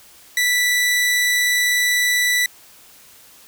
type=tone; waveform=sawtooth; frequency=1971 Hz; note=B6; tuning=4 cents flat; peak=-12 dBFS; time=0.37-2.46 s; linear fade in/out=2 ms; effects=white hiss -47 dBFS RMS until 3.47 s